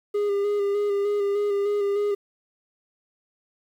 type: tone with vibrato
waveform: triangle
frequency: 406.6 Hz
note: G#4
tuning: 37 cents flat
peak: -19 dBFS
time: 0.14-2.15 s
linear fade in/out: 10 ms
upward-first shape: square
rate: 3.3 Hz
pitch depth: 23 cents each way
effects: 9-bit